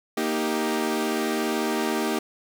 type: chord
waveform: sawtooth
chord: Eb major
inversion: second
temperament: equal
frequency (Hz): 233.1 / 311.1 / 392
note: Bb3 / Eb4 / G4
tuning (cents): 0 / 0 / 0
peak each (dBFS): -24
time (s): 0.17-2.19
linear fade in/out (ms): 5
effects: none